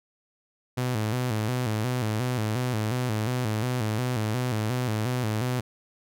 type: tone with vibrato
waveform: sawtooth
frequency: 116.5 Hz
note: A#2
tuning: 1 cent flat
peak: -21 dBFS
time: 0.77-5.61 s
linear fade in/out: 10 ms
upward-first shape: square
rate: 2.8 Hz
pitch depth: 130 cents each way
effects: none